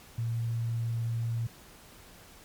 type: tone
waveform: sine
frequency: 115.9 Hz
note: A#2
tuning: 10 cents flat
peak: -28 dBFS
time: 0.18-1.47 s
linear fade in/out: 5 ms
effects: pink hiss -53 dBFS RMS until 2.44 s + MP3 96 kbps